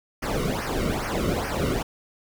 brown noise with flanger, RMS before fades -26 dBFS, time 0.22-1.83 s, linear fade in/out 10 ms, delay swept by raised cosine 0.26 to 1.22 ms, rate 2.4 Hz, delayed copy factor -0.85, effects none

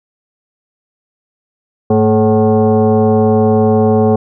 sine tone with frequency modulation, 103.83 Hz, G#2, in tune, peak -7 dBFS, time 1.9-4.16 s, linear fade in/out 5 ms, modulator 326 Hz, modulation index 1.7, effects none

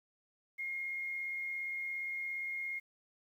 sine tone with amplitude modulation, 2140 Hz, C7, 38 cents sharp, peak -35 dBFS, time 0.58-2.8 s, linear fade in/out 20 ms, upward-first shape sine, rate 77.3 Hz, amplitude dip 25%, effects 11-bit

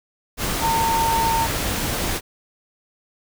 sine tone in noise, 910 Hz, A#5, 42 cents flat, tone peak -18 dBFS, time 0.6-1.48 s, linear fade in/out 50 ms, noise pink, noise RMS -24 dBFS, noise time 0.37-2.21 s, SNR +3 dB, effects none

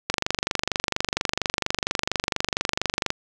click train, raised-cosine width 0.2 ms, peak -4 dBFS, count 74, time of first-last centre 0.1-3.104 s, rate 24.3 Hz, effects none

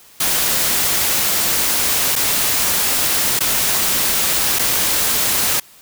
white noise with dropouts, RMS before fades -17 dBFS, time 0.2-5.6 s, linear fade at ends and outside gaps 5 ms, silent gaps 2.156-2.161 / 3.392-3.405 / 4.588-4.592 s, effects white hiss -46 dBFS RMS until 5.81 s

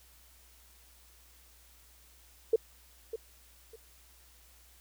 sine tone with echo, 450 Hz, A4, 39 cents sharp, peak -20 dBFS, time 2.53-2.56 s, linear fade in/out 5 ms, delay 600 ms, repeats 2, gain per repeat -13 dB, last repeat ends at 3.76 s, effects added 60 Hz sine -61 dBFS peak until 4.8 s + white hiss -61 dBFS RMS until 4.8 s

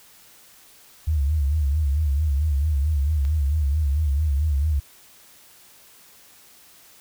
sine tone with vibrato, 73.42 Hz, D2, in tune, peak -18 dBFS, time 1.07-4.8 s, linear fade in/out 10 ms, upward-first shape sine, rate 4.5 Hz, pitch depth 130 cents each way
click, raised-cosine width 0.2 ms, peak -25 dBFS, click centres 3.251 s
effects white hiss -51 dBFS RMS until 7 s

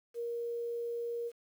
sine tone with quantisation, 470.7 Hz, A#4, 17 cents sharp, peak -34 dBFS, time 0.14-1.32 s, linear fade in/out 50 ms, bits 10, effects none

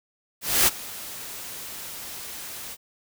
white noise with ADSR envelope, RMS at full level -17 dBFS, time 0.41-2.77 s, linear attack 260 ms, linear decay 28 ms, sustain -20 dB, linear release 43 ms, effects none

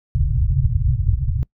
white low-pass noise, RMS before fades -18 dBFS, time 0.15-1.43 s, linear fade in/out 0 ms, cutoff 140 Hz, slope 96 dB/octave, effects noise-tail reverb RT60 0.1 s tail -24 dB re dry

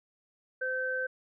sine tone pair together, 515.2 / 1544 Hz, C5 / G6, -27 / -27 cents, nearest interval octave + perfect fifth, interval 1900 cents, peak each -34 / -31 dBFS, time 0.61-1.07 s, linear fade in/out 10 ms, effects none

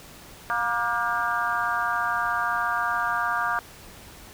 harmonic tone with a mistuned harmonic, 236.9 Hz, A#3, 28 cents sharp, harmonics 3 / 4 / 5 / 6 / 7, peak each -31 / -30 / -27 / -29 / -30 dBFS, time 0.5-3.59 s, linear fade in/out 0 ms, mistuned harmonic 7, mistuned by -54 cents, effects pink hiss -46 dBFS RMS until 4.33 s

